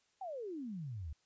sine exponential sweep, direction down, 799 to 69.3 Hz, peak -40 dBFS, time 0.21-1.13 s, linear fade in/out 5 ms, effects white hiss -75 dBFS RMS until 1.25 s + resampled to 16000 Hz

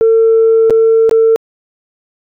sine tone with dropouts, 449.8 Hz, A4, 38 cents sharp, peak -4 dBFS, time 0.01-1.36 s, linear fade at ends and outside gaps 0 ms, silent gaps 0.698-0.706 / 1.094-1.112 s, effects tanh soft clip ceiling -2 dBFS

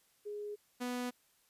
sine / sawtooth tone pair in turn, 415.3 / 246.9 Hz, G#4 / B3, 0 / 0 cents, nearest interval major sixth, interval 900 cents, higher first, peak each -39 / -32 dBFS, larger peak second, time 0.25-0.56 / 0.8-1.11 s, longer neither, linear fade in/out 20 ms, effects white hiss -71 dBFS RMS until 1.49 s + resampled to 32000 Hz

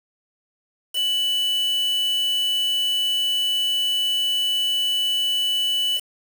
triangle tone with quantisation, 2978 Hz, F#7, 11 cents sharp, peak -18 dBFS, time 0.93-6.01 s, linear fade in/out 50 ms, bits 5, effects none

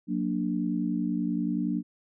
sine chord, Gb augmented, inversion none, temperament equal with one note detuned, 182.45 / 233.1 / 293.7 Hz, Gb3 / Bb3 / D4, -24 / 0 / 0 cents, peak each -30 dBFS, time 0.07-1.83 s, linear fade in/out 50 ms, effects none

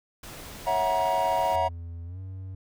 pink noise, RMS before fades -42 dBFS, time 0.23-1.56 s, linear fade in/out 5 ms
triangle chord, F# dominant seventh, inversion second, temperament equal with one note detuned, 554.4 / 659.3 / 740 / 948.1 Hz, C#5 / E5 / F#5 / A#5, 0 / 0 / 0 / +29 cents, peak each -30 / -26 / -26 / -24 dBFS, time 0.66-1.69 s, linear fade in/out 20 ms
triangle tone with pitch glide, 84.6 to 94.41 Hz, E2 to F#2, +45 to +35 cents, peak -33 dBFS, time 1.54-2.55 s, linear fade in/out 5 ms, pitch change +190 cents, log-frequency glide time 2.05-2.19 s
effects none

